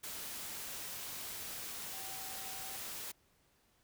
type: tone in noise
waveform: sine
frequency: 767 Hz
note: G5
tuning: 38 cents flat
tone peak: -52 dBFS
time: 1.92-2.77 s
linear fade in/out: 10 ms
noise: white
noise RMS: -44 dBFS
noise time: 0.03-3.12 s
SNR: -11 dB
effects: pink hiss -72 dBFS RMS until 3.83 s